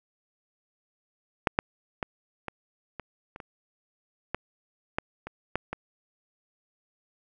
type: clicks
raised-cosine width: 0.5 ms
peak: -6 / -6 / -14 / -18 / -21 / -26 / -25 / -13 / -11 / -22 / -11 / -17 dBFS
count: 12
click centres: 1.472 / 1.589 / 2.028 / 2.483 / 2.997 / 3.361 / 3.402 / 4.346 / 4.985 / 5.27 / 5.556 / 5.73 s
effects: none